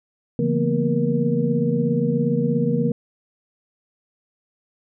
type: tone cluster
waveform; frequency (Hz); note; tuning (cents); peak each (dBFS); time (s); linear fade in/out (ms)
sine; 142.6 / 170.2 / 226.2 / 243.2 / 472.9; C#3 / F3 / A3 / B3 / A#4; +49 / -44 / +48 / -26 / +25; -24; 0.39-2.92; 2
effects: none